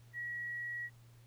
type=tone; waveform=sine; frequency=1917 Hz; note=A#6; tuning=48 cents sharp; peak=-38 dBFS; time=0.13-0.9 s; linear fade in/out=50 ms; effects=added 118 Hz sine -57 dBFS peak until 1.26 s + pink hiss -68 dBFS RMS until 1.26 s